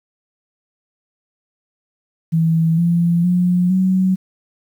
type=tone with pitch steps; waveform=sine; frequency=163.2 / 170.82 / 178.8 / 187.14 Hz; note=E3 / F3 / F3 / F#3; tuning=-17 / -38 / +41 / +20 cents; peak=-12 dBFS; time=2.32-4.16 s; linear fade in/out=20 ms; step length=460 ms; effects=8-bit